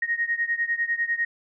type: beating tone pair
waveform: sine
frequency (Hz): 1864.7 / 1874.7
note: A#6 / A#6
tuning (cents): 0 / +9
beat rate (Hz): 10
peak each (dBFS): -25 / -27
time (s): 0.02-1.25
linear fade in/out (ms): 5
effects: none